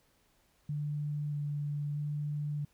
sine tone with vibrato, 146.83 Hz, D3, in tune, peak -32 dBFS, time 0.69-2.65 s, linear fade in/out 5 ms, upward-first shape square, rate 0.79 Hz, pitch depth 10 cents each way, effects pink hiss -70 dBFS RMS until 2.73 s

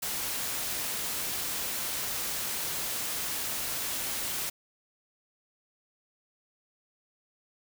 white noise, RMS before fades -33 dBFS, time 0.02-4.5 s, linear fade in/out 10 ms, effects none

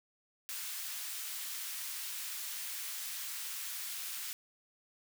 white high-pass noise, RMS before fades -41 dBFS, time 0.49-4.33 s, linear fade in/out 0 ms, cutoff 1500 Hz, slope 12 dB/octave, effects none

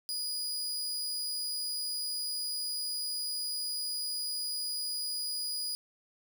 sawtooth tone, 4912 Hz, D#8, 23 cents flat, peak -30 dBFS, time 0.09-5.75 s, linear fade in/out 0 ms, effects none

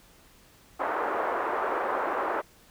white band-pass noise, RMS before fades -29 dBFS, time 0.79-2.42 s, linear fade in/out 20 ms, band 360 to 1300 Hz, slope 24 dB/octave, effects pink hiss -57 dBFS RMS until 2.7 s

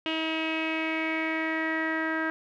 sawtooth tone with low-pass filter sweep, 319.8 Hz, D#4, 48 cents sharp, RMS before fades -29 dBFS, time 0.06-2.3 s, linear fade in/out 0 ms, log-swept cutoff 2900 to 1700 Hz, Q 6.5, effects none

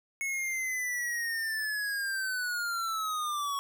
square linear sweep, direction down, 2195 to 1108.7 Hz, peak -31 dBFS, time 0.21-3.59 s, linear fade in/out 0 ms, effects none

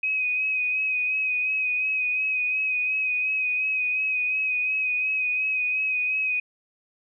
sine tone with vibrato, 2519 Hz, D#7, 21 cents sharp, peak -22 dBFS, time 0.03-6.4 s, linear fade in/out 5 ms, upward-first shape sine, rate 2.8 Hz, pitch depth 30 cents each way, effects none

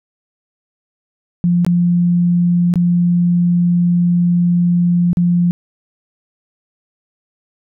sine tone with dropouts, 174.61 Hz, F3, in tune, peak -10 dBFS, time 1.44-5.51 s, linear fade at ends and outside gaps 0 ms, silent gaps 1.648-1.665 / 2.739-2.757 / 5.131-5.171 s, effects none

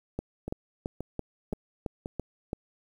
two click trains, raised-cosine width 2 ms, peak -21 / -18 dBFS, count 4 / 8, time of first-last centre 0.48-2.059 / 0.19-2.531 s, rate 1.9 / 2.99 Hz, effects 9-bit

